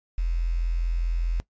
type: tone with quantisation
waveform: sine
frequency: 42.4 Hz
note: E1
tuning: 50 cents sharp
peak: -22 dBFS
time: 0.18-1.4 s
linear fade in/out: 0 ms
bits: 8
effects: noise-tail reverb RT60 0.1 s tail -19 dB re dry + resampled to 16000 Hz